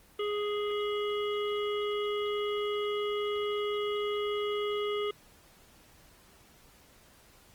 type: harmonic tone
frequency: 415.3 Hz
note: G#4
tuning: in tune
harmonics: 1 / 3 / 5 / 7 / 8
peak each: -30 / -38 / -43 / -42 / -44 dBFS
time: 0.19-5.11 s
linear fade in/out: 5 ms
effects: pink hiss -59 dBFS RMS until 7.54 s + Opus 24 kbps